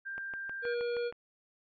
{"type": "tone", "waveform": "sine", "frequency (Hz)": 1586, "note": "G6", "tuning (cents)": 20, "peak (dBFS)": -37, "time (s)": [0.05, 0.75], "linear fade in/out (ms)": 20}
{"type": "click train", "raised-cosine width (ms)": 0.5, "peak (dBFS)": -30, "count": 7, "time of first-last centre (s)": [0.18, 1.125], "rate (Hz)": 6.35}
{"type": "harmonic tone", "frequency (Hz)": 477.7, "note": "A#4", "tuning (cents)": 42, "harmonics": [1, 3, 5, 7, 9], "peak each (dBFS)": [-31, -43, -48, -52, -51], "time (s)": [0.62, 1.12], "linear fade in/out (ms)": 50}
{"effects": []}